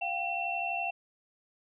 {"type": "tone cluster", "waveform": "sine", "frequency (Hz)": [703, 775, 2706], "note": ["F5", "G5", "E7"], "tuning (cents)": [11, -20, 45], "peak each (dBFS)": [-35, -36, -33], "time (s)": [0.01, 0.91], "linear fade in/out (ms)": 10, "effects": []}